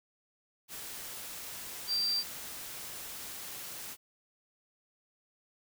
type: tone in noise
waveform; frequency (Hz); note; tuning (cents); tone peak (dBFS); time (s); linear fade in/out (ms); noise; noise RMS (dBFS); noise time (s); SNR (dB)
sine; 4699; D8; 0; -28; 1.87-2.24; 50; white; -43; 0.68-3.97; +12
effects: none